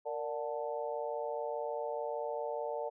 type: harmonic tone with a mistuned harmonic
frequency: 146.83 Hz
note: D3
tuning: in tune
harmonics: 3 / 4 / 5 / 6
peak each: -39 / -38 / -43 / -42 dBFS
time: 0.05-2.9 s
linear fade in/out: 20 ms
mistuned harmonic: 3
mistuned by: +84 cents
effects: none